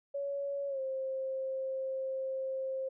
sine tone with pitch glide, 561 to 529.5 Hz, C#5 to C5, +21 to +21 cents, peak -33 dBFS, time 0.14-2.89 s, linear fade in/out 10 ms, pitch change -100 cents, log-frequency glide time 0.68-0.8 s, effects none

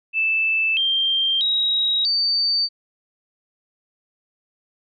sine tone with pitch steps, 2637 / 3172 / 3816 / 4591 Hz, E7 / G7 / A#7 / D8, 0 / +20 / +40 / -40 cents, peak -17 dBFS, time 0.13-2.69 s, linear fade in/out 50 ms, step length 640 ms, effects none

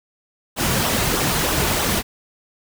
pink noise with flanger, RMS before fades -20 dBFS, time 0.56-2.03 s, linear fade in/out 50 ms, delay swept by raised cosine 0.42 to 3.82 ms, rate 3.2 Hz, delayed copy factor -0.5, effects none

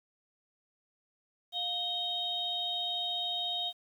sine tone cluster, 705 / 3143 / 3738 Hz, F5 / G7 / A#7, +16 / +4 / +4 cents, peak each -40 / -37 / -33 dBFS, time 1.52-3.73 s, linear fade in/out 50 ms, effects 10-bit

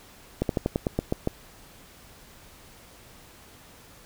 slowing click train, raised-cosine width 2 ms, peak -10 dBFS, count 9, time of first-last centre 0.42-1.274 s, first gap 72 ms, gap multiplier 1.11, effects pink hiss -51 dBFS RMS until 4.05 s

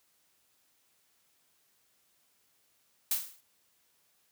blue noise with exponential decay, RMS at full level -26 dBFS, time 3.11-3.41 s, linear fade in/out 5 ms, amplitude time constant 64 ms, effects white hiss -71 dBFS RMS until 4.31 s + high-pass 60 Hz 12 dB/octave

